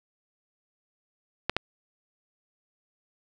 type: clicks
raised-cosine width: 0.3 ms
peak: -8 dBFS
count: 2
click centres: 1.496 / 1.566 s
effects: none